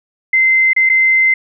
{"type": "tone with dropouts", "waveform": "sine", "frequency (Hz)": 2072, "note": "C7", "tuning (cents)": -17, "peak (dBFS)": -8, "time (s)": [0.33, 1.34], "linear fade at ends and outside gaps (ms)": 5, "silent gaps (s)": [[0.733, 0.763], [0.892, 0.897]], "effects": []}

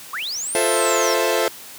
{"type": "linear two-way sweep", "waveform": "sine", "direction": "up then down", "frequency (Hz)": [1000, 10600, 5170], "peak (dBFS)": -24, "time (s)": [0.13, 1.14], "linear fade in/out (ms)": 5, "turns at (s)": 0.61}
{"type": "chord", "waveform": "sawtooth", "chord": "F major seventh", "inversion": "none", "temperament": "equal", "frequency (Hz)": [349.2, 440, 523.3, 659.3], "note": ["F4", "A4", "C5", "E5"], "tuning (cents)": [0, 0, 0, 0], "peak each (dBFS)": [-21, -18, -18, -19], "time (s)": [0.55, 1.48], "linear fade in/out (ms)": 0}
{"effects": ["white hiss -39 dBFS RMS until 1.78 s", "high-pass 100 Hz 12 dB/octave"]}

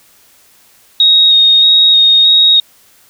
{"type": "tone with vibrato", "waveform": "sine", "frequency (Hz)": 3744, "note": "A#7", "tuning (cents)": 7, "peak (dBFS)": -4, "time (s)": [1, 2.6], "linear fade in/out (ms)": 2, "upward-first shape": "square", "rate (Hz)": 1.6, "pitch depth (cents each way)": 12, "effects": ["white hiss -47 dBFS RMS until 3.09 s"]}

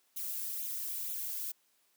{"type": "noise with flanger", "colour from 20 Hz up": "violet", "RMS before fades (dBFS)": -38, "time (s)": [0.16, 1.52], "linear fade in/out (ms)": 10, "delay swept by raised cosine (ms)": [0.29, 1.89], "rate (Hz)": 2.1, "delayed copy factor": 0.55, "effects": ["white hiss -72 dBFS RMS until 1.96 s", "high-pass 200 Hz 12 dB/octave"]}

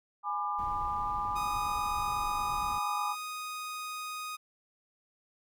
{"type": "chord", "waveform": "sine", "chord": "G# diminished", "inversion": "none", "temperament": "just", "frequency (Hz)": [830.6, 996.7, 1196.1], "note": ["G#5", "B5", "D6"], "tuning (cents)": [0, 16, 31], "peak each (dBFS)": [-35, -37, -33], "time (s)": [0.23, 3.16], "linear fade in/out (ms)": 50}
{"type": "noise", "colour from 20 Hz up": "brown", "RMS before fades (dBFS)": -44, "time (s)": [0.58, 2.79], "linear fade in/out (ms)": 10}
{"type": "tone", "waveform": "sawtooth", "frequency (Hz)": 1244.5, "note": "D#6", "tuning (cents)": 0, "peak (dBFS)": -33, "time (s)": [1.35, 4.37], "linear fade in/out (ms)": 20}
{"effects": []}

